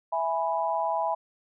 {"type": "chord", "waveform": "sine", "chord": "E major", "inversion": "none", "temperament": "equal", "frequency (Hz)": [659.3, 830.6, 987.8], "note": ["E5", "G#5", "B5"], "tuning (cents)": [0, 0, 0], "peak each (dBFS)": -29, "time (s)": [0.12, 1.15], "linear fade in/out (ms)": 10, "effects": []}